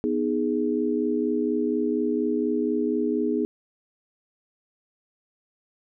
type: chord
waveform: sine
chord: G# minor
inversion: first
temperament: equal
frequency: 246.9 / 311.1 / 415.3 Hz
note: B3 / D#4 / G#4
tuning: 0 / 0 / 0 cents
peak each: -26 dBFS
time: 0.04-3.45 s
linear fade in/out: 0 ms
effects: none